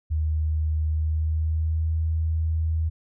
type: tone with pitch glide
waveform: sine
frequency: 77.78 to 80.15 Hz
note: D#2 to E2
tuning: 0 to -48 cents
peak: -21 dBFS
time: 0.1-2.9 s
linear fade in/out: 20 ms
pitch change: +52 cents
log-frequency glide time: 0.89-1.93 s
effects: none